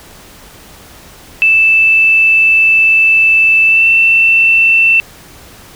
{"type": "tone with pitch glide", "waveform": "sine", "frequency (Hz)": [2641, 2676], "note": ["E7", "E7"], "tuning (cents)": [3, 25], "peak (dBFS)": -5, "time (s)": [1.42, 5], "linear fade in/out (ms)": 0, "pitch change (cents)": 22, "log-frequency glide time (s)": [3.66, 3.87], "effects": ["pink hiss -37 dBFS RMS until 5.75 s"]}